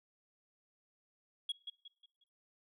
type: tone with echo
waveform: sine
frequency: 3322 Hz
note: G#7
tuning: in tune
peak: -31 dBFS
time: 1.49-1.52 s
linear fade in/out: 5 ms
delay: 180 ms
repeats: 4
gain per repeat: -9 dB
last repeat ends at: 2.24 s
effects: noise-tail reverb RT60 0.5 s tail -24 dB re dry + tanh soft clip ceiling -33 dBFS